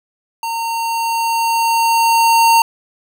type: tone with level ramp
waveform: square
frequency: 917 Hz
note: A#5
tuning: 29 cents flat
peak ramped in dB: -20 to -8 dBFS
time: 0.43-2.62 s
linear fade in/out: 2 ms
effects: none